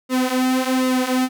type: tone with flanger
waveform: sawtooth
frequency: 256.8 Hz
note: C4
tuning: 32 cents flat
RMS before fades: -19 dBFS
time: 0.09-1.29 s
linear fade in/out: 50 ms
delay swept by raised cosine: 1.2 to 6 ms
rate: 1.3 Hz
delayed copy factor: -0.75
effects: none